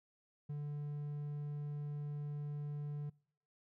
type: tone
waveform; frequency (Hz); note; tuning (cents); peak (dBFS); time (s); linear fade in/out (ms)
triangle; 146.6; D3; -3; -37; 0.49-3.1; 10
effects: noise-tail reverb RT60 0.6 s tail -26 dB re dry